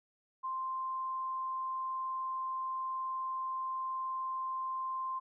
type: tone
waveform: sine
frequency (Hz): 1046.5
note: C6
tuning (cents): 0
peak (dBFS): -34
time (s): 0.43-5.2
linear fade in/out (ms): 20
effects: none